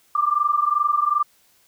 sine tone pair together, 1174.7 / 1197.3 Hz, D6 / D6, 0 / +33 cents, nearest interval unison, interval 33 cents, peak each -20 dBFS, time 0.15-1.23 s, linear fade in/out 5 ms, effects white hiss -59 dBFS RMS until 1.67 s

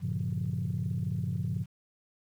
sine chord, G half-diminished seventh, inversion none, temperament equal with one note detuned, 98 / 116.54 / 140.77 / 174.61 Hz, G2 / Bb2 / Db3 / F3, 0 / 0 / +27 / 0 cents, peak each -34 dBFS, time 0-1.66 s, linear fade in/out 50 ms, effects tanh soft clip ceiling -22 dBFS + 10-bit

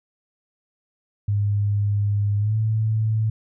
sine tone with pitch glide, 102.4 to 109.75 Hz, G#2 to A2, -24 to -4 cents, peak -18 dBFS, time 1.28-3.3 s, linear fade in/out 5 ms, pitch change +120 cents, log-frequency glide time 2.38-2.56 s, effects none

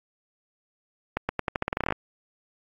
accelerating click train, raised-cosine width 0.5 ms, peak -10 dBFS, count 15, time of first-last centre 1.17-1.923 s, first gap 120 ms, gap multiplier 0.86, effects AAC 48 kbps

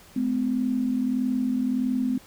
sine tone pair together, 213.6 / 255.2 Hz, G#3 / C4, +49 / -43 cents, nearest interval minor third, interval 308 cents, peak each -28 / -23 dBFS, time 0.16-2.18 s, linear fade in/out 5 ms, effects pink hiss -51 dBFS RMS until 2.26 s

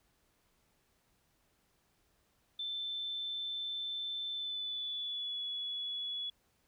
sine tone with pitch glide, 3537 to 3393 Hz, A7 to G#7, +8 to +36 cents, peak -36 dBFS, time 2.59-6.3 s, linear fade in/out 5 ms, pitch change -72 cents, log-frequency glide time 4.31-5.42 s, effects pink hiss -74 dBFS RMS until 6.67 s

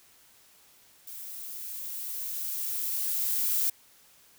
violet noise with level ramp, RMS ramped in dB -42 to -26 dBFS, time 1.07-3.7 s, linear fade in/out 5 ms, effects white hiss -59 dBFS RMS until 4.38 s

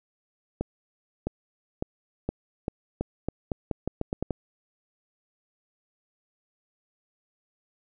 accelerating click train, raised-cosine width 2 ms, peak -14 dBFS, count 14, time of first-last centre 0.61-4.307 s, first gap 660 ms, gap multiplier 0.84, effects none

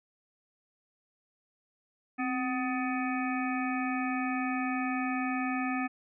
harmonic tone with a mistuned harmonic, 250.9 Hz, B3, 28 cents sharp, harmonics 1 / 3 / 5 / 7 / 9 / 10, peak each -31 / -36 / -38 / -39 / -41 / -41 dBFS, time 2.18-5.88 s, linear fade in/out 20 ms, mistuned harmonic 1, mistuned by +69 cents, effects none

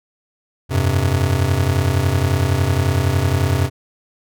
square chord, F suspended second, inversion none, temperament just, 87.31 / 98.22 / 130.96 Hz, F2 / G2 / C3, 0 / +4 / +2 cents, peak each -20 dBFS, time 0.69-3.7 s, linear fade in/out 50 ms, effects none

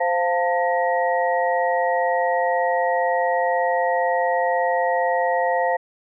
sine tone cluster, 521 / 699 / 892 / 1895 Hz, C5 / F5 / A5 / A#6, -7 / +1 / +23 / +28 cents, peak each -22 / -22 / -24 / -27 dBFS, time 0-5.77 s, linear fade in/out 10 ms, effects none

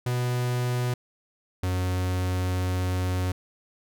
45% pulse tone pair in turn, 123.47 / 91.55 Hz, B2 / F#2, 0 / -18 cents, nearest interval perfect fourth, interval 518 cents, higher first, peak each -24 dBFS, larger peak neither, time 0.06-0.94 / 1.63-3.32 s, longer second, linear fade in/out 5 ms, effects none

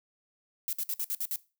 violet noise bursts, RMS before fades -32 dBFS, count 7, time 0.68-1.359 s, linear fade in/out 0 ms, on 49 ms, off 56 ms, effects noise-tail reverb RT60 0.3 s tail -19 dB re dry

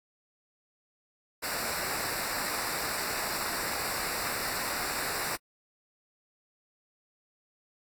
pink noise with comb filter, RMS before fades -33 dBFS, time 1.42-5.37 s, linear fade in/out 20 ms, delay 0.31 ms, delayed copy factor -0.85, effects AAC 64 kbps

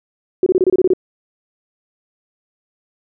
sine tone bursts, 370 Hz, F#4, in tune, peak -9 dBFS, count 9, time 0.43-0.935 s, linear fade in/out 2 ms, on 33 ms, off 26 ms, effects none

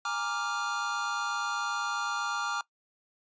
square chord, Bb dominant seventh, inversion third, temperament equal with one note detuned, 824.4 / 932.3 / 1174.7 / 1396.9 Hz, Ab5 / Bb5 / D6 / F6, -13 / 0 / 0 / 0 cents, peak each -39 / -39 / -35 / -34 dBFS, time 0.05-2.61 s, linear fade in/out 2 ms, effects noise-tail reverb RT60 0.1 s tail -20 dB re dry + resampled to 16000 Hz

